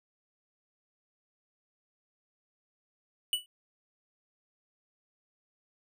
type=tone with exponential decay; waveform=square; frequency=2957 Hz; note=F#7; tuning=2 cents flat; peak=-23 dBFS; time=3.33-3.46 s; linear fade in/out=1 ms; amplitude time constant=28 ms; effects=none